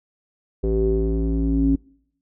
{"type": "tone with low-pass filter sweep", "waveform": "square", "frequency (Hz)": 55, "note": "A1", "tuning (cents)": 0, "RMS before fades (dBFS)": -20, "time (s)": [0.63, 1.76], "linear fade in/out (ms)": 10, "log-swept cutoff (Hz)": [420, 270], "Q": 9.7, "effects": ["noise-tail reverb RT60 0.7 s tail -26 dB re dry"]}